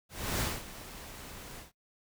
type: noise with ADSR envelope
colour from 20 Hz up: pink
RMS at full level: -31 dBFS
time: 0.09-1.72 s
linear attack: 310 ms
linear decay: 220 ms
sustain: -15 dB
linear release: 140 ms
effects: noise-tail reverb RT60 0.1 s tail -19 dB re dry